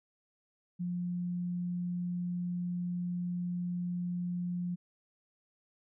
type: tone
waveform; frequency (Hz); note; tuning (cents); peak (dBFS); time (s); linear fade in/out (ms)
sine; 176.8; F3; +22; -32; 0.79-4.76; 20
effects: none